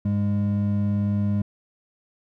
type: tone pair together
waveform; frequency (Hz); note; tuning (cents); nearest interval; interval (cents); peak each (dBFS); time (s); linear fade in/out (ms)
triangle; 102 / 204; G#2 / G#3; -31 / -31; octave; 1200; -21; 0.05-1.42; 5
effects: none